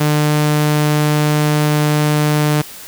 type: tone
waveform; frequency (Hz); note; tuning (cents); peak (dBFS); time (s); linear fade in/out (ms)
sawtooth; 150.1; D3; +38; -8; 0-2.62; 10
effects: white hiss -34 dBFS RMS until 2.87 s